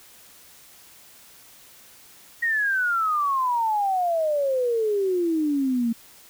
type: exponential sweep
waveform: sine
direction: down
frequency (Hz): 1895 to 225.9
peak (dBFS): -20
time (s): 2.42-5.93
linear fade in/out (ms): 10
effects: white hiss -50 dBFS RMS until 6.29 s